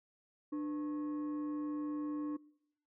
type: tone with frequency modulation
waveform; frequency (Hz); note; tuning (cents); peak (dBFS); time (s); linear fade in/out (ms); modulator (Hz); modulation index
sine; 297.6; D4; +23; -34; 0.52-2.37; 10; 796; 0.31
effects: noise-tail reverb RT60 0.8 s tail -25 dB re dry + tanh soft clip ceiling -32 dBFS